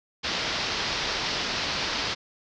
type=low-pass noise; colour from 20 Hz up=white; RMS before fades=-29 dBFS; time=0.23-2.15 s; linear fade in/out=20 ms; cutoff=5400 Hz; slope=48 dB/octave; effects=none